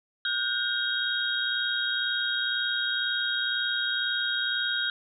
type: tone cluster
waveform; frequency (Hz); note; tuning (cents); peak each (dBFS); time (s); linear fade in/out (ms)
sine; 1444 / 1566 / 3260 / 3777; F#6 / G6 / G#7 / A#7; -43 / -2 / -33 / +22; -31; 0.25-4.9; 2
effects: none